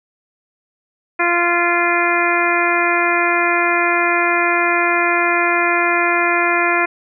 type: harmonic tone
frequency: 346.4 Hz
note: F4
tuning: 14 cents flat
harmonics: 1 / 2 / 3 / 4 / 5 / 6 / 7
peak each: -21 / -21 / -21 / -21 / -21 / -21 / -21 dBFS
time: 1.19-6.86 s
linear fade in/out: 10 ms
effects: none